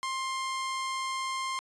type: tone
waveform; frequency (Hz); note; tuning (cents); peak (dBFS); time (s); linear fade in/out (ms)
sawtooth; 1056; C6; +16; -27; 0.03-1.59; 0
effects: resampled to 22050 Hz